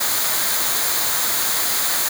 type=noise with comb filter; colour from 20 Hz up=white; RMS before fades=-20 dBFS; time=0-2.09 s; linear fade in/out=10 ms; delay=0.36 ms; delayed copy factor=-0.5; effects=none